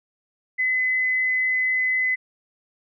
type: tone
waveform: sine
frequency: 2024 Hz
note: B6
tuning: 42 cents sharp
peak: -19 dBFS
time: 0.58-2.16 s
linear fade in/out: 20 ms
effects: none